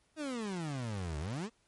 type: exponential two-way sweep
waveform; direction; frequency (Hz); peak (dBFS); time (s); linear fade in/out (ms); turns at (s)
30% pulse; down then up; 321.1 to 71.9 to 243.8; -33; 0.16-1.5; 50; 1.19
effects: pink hiss -72 dBFS RMS until 1.67 s + MP3 48 kbps